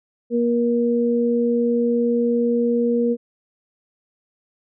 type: tone pair together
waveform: sine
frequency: 237.3 / 474.6 Hz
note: A#3 / A#4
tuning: +31 / +31 cents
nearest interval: octave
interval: 1200 cents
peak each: -19 dBFS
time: 0.3-3.17 s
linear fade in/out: 50 ms
effects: none